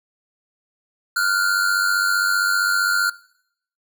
square tone pair together, 1399.7 / 1495 Hz, F6 / F#6, +3 / +17 cents, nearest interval minor second, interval 114 cents, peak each -20 / -23 dBFS, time 1.16-3.1 s, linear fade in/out 5 ms, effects noise-tail reverb RT60 0.7 s tail -20 dB re dry

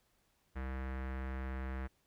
square tone with low-pass filter, 65.5 Hz, C2, 2 cents sharp, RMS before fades -40 dBFS, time 0.55-1.88 s, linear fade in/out 20 ms, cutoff 1800 Hz, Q 2.4, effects pink hiss -75 dBFS RMS until 2.06 s

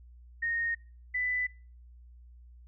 sine tone pair in turn, 1854 / 1993.4 Hz, A#6 / B6, -10 / +16 cents, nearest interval minor second, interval 126 cents, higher second, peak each -28 dBFS, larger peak neither, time 0.42-0.75 / 1.14-1.47 s, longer neither, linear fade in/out 10 ms, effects noise-tail reverb RT60 0.4 s tail -24 dB re dry + added 60 Hz sine -50 dBFS peak until 2.67 s

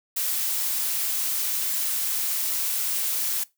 blue noise, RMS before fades -26 dBFS, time 0.16-3.44 s, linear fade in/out 10 ms, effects noise-tail reverb RT60 0.2 s tail -20 dB re dry

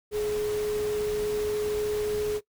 sine tone in noise, 421.3 Hz, G#4, 25 cents sharp, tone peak -25 dBFS, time 0.11-2.41 s, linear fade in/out 50 ms, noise pink, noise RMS -39 dBFS, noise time 0.11-2.41 s, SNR +11 dB, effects noise-tail reverb RT60 0.1 s tail -20 dB re dry

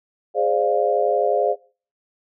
sine chord, D half-diminished seventh, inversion second, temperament equal with one note detuned, 415.3 / 523.3 / 594.8 / 698.5 Hz, Ab4 / C5 / D5 / F5, 0 / 0 / +22 / 0 cents, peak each -22 dBFS, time 0.34-1.56 s, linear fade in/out 50 ms, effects noise-tail reverb RT60 0.4 s tail -21 dB re dry

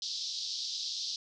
white band-pass noise, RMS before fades -37 dBFS, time 0.02-1.16 s, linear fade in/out 2 ms, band 3600 to 5500 Hz, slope 48 dB/octave, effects none

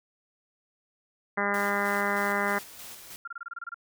harmonic tone, 202 Hz, G#3, 48 cents flat, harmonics 1 / 2 / 3 / 4 / 5 / 6 / 7 / 8 / 9 / 10, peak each -34 / -34 / -34 / -34 / -34 / -34 / -34 / -34 / -34 / -34 dBFS, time 1.37-2.59 s, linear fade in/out 10 ms
white noise with tremolo, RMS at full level -43 dBFS, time 1.54-3.16 s, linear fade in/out 0 ms, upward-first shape square, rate 3.2 Hz, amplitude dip 40%
sine tone bursts, 1389 Hz, F6, 10 cents flat, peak -34 dBFS, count 10, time 3.25-3.744 s, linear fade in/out 5 ms, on 26 ms, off 26 ms
effects none

